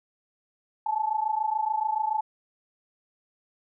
sine tone pair together, 853 / 880 Hz, G#5 / A5, +46 / 0 cents, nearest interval minor second, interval 54 cents, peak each -27 dBFS, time 0.86-2.21 s, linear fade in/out 5 ms, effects none

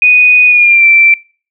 sine tone with pitch glide, 2482 to 2343 Hz, D#7 to D7, -5 to -5 cents, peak -3 dBFS, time 0.02-1.14 s, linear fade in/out 2 ms, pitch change -100 cents, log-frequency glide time 0.47-0.85 s, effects noise-tail reverb RT60 0.4 s tail -24 dB re dry

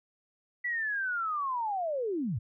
sine linear sweep, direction down, 1975.5 to 90.2 Hz, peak -29 dBFS, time 0.64-2.39 s, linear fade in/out 10 ms, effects none

